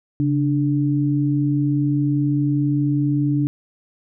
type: tone pair together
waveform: sine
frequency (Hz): 138.59 / 293.7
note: C#3 / D4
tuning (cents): 0 / 0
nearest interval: octave + minor second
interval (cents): 1300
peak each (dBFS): -19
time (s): 0.2-3.47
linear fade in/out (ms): 0
effects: none